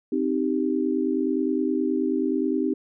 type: chord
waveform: sine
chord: C minor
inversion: none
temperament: equal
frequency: 261.6 / 311.1 / 392 Hz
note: C4 / Eb4 / G4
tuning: 0 / 0 / 0 cents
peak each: -25 / -25 / -27 dBFS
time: 0.12-2.74 s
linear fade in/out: 5 ms
effects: none